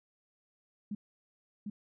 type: tone with echo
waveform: sine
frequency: 207.2 Hz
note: G#3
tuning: 4 cents flat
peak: -34 dBFS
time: 0.91-0.95 s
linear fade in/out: 5 ms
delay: 750 ms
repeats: 1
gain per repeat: -2 dB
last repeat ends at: 1.7 s
effects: none